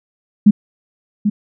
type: tone with echo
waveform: sine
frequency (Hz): 207.7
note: G#3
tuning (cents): 0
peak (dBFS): -3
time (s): 0.46-0.51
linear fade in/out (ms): 10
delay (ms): 790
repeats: 1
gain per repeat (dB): -8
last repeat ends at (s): 1.3
effects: none

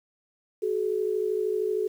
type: tone pair together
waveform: sine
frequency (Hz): 374.9 / 427.9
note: F#4 / A4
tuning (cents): +23 / -48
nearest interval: major second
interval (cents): 229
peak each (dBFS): -28 / -26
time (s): 0.62-1.88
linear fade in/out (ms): 10
effects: 9-bit

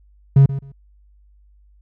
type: tone with echo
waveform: triangle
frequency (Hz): 137.4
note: C#3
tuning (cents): -15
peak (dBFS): -4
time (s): 0.36-0.46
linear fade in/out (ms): 5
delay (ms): 130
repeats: 2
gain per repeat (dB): -15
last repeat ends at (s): 0.72
effects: tanh soft clip ceiling 0 dBFS + added 50 Hz sine -49 dBFS peak until 1.81 s

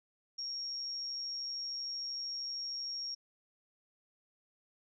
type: tone with amplitude modulation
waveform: sine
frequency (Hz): 5570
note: F8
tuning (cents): -5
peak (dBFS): -35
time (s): 0.38-3.15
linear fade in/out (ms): 10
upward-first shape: sine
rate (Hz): 133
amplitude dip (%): 40
effects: none

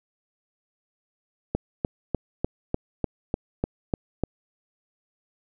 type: click train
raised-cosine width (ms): 2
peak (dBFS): -10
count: 10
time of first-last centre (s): 1.55-4.237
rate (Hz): 3.35
effects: none

